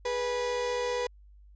35% pulse tone pair together, 415.3 / 490.4 Hz, G#4 / B4, 0 / -12 cents, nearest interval minor third, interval 288 cents, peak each -36 / -27 dBFS, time 0.05-1.07 s, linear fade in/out 5 ms, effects added 50 Hz sine -51 dBFS peak until 1.55 s + resampled to 16000 Hz

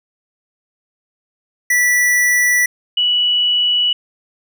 square / sine tone pair in turn, 1961 / 2945 Hz, B6 / F#7, -13 / -9 cents, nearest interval perfect fifth, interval 704 cents, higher second, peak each -12 dBFS, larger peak neither, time 1.7-2.66 / 2.97-3.93 s, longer neither, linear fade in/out 5 ms, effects none

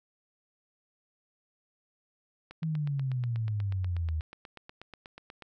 click train, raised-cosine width 0.3 ms, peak -29 dBFS, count 25, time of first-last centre 2.51-5.423 s, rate 8.24 Hz
sine exponential sweep, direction down, 163.6 to 76.8 Hz, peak -28 dBFS, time 2.62-4.21 s, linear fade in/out 10 ms
effects none

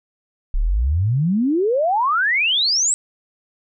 sine exponential sweep, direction up, 31.64 to 8120 Hz, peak -15 dBFS, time 0.54-2.94 s, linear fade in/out 0 ms, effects none

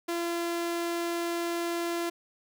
sawtooth tone, 341.3 Hz, F4, 40 cents flat, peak -25 dBFS, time 0.08-2.1 s, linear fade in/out 10 ms, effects none

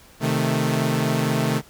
sawtooth chord, A diminished, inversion first, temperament equal with one note detuned, 131.34 / 155.56 / 220 Hz, C3 / Eb3 / A3, +7 / 0 / 0 cents, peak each -20 dBFS, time 0.2-1.62 s, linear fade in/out 50 ms, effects pink hiss -50 dBFS RMS until 1.69 s

